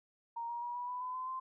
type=tone with pitch steps; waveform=sine; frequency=932.3 / 947 / 961.8 / 977 / 992.3 / 1007.9 / 1023.8 / 1039.8 Hz; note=A#5 / A#5 / B5 / B5 / B5 / B5 / C6 / C6; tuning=0 / +27 / -46 / -19 / +8 / +35 / -38 / -11 cents; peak=-37 dBFS; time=0.36-1.4 s; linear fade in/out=10 ms; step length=130 ms; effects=none